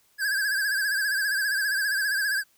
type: tone with vibrato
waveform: square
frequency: 1622 Hz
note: G#6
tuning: 41 cents flat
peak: -24 dBFS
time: 0.18-2.44 s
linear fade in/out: 50 ms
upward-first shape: sine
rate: 15 Hz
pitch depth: 83 cents each way
effects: white hiss -64 dBFS RMS until 2.57 s